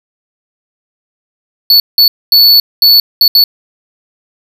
square tone bursts at uneven times, 4443 Hz, C#8, 3 cents sharp, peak -3 dBFS, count 6, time 1.7-1.8 / 1.98-2.08 / 2.32-2.6 / 2.82-3 / 3.21-3.28 / 3.35-3.44 s, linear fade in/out 2 ms, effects none

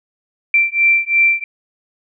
sine beating tone pair, 2349 / 2351.9 Hz, D7 / D7, 0 / +2 cents, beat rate 2.9 Hz, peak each -14 dBFS, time 0.54-1.44 s, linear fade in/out 2 ms, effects none

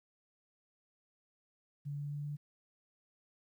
sine tone with pitch steps, 143.8 / 144.72 / 145.64 / 146.57 Hz, D3 / D3 / D3 / D3, -36 / -25 / -14 / -3 cents, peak -37 dBFS, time 1.85-2.37 s, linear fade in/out 20 ms, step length 130 ms, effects 12-bit

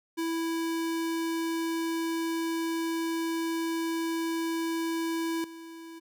square tone with level steps, 329.6 Hz, E4, in tune, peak -29 / -43 dBFS, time 0.17-6 s, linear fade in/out 20 ms, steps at 5.44 s, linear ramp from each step 2 ms, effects none

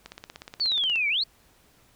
click train, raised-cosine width 0.2 ms, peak -22 dBFS, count 16, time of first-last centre 0.06-0.958 s, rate 16.7 Hz
sine exponential two-way sweep, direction down then up, 4596 to 2217 to 4596 Hz, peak -22 dBFS, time 0.6-1.24 s, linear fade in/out 10 ms, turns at 1.09 s
effects pink hiss -60 dBFS RMS until 1.95 s

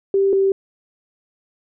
sine tone pair in turn, 392 / 388.8 Hz, G4 / G4, 0 / -14 cents, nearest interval unison, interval 14 cents, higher first, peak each -13 / -13 dBFS, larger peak neither, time 0.14-0.33 / 0.33-0.52 s, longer neither, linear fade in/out 2 ms, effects none

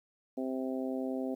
harmonic tone, 130.81 Hz, C3, in tune, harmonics 2 / 3 / 4 / 5 / 6, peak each -34 / -40 / -40 / -42 / -49 dBFS, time 0.37-1.35 s, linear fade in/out 10 ms, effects 11-bit

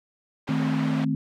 pink band-pass noise, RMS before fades -36 dBFS, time 0.47-1.05 s, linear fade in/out 10 ms, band 470 to 2500 Hz, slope 12 dB/octave
sine chord, A diminished, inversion second, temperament equal with one note detuned, 155.56 / 218.2 / 261.6 Hz, Eb3 / A3 / C4, 0 / -14 / 0 cents, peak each -26 / -28 / -25 dBFS, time 0.49-1.15 s, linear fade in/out 2 ms
effects none

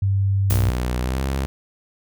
sine tone, 98 Hz, G2, in tune, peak -16 dBFS, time 0.02-0.7 s, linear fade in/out 5 ms
blue noise with exponential decay, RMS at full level -25 dBFS, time 0.5-0.84 s, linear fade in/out 2 ms, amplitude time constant 73 ms
sawtooth tone with pitch glide, 61.74 to 67.33 Hz, B1 to C#2, 0 to -50 cents, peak -17 dBFS, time 0.5-1.46 s, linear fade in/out 0 ms, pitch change +150 cents, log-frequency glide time 1-1.24 s
effects none

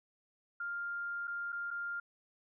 sine tone with dropouts, 1400 Hz, F6, 4 cents sharp, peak -36 dBFS, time 0.6-2 s, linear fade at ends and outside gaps 5 ms, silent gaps 1.273-1.277 / 1.522-1.526 / 1.706-1.71 s, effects none

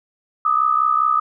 sine tone pair together, 1206.1 / 1271 Hz, D6 / D#6, +46 / +36 cents, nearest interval minor second, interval 90 cents, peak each -17 dBFS, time 0.45-1.2 s, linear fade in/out 5 ms, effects none

